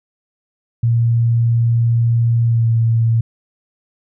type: tone with pitch glide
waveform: sine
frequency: 116.8 to 114.46 Hz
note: A#2 to A#2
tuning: +4 to -31 cents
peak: -11 dBFS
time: 0.83-3.21 s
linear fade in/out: 5 ms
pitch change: -35 cents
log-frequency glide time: 2.45-2.68 s
effects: none